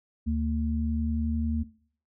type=tone pair together; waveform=sine; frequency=76 / 227.7 Hz; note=D#2 / A#3; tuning=-40 / -40 cents; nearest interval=octave + perfect fifth; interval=1900 cents; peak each=-27 dBFS; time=0.26-1.64 s; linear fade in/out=20 ms; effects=noise-tail reverb RT60 0.5 s tail -18 dB re dry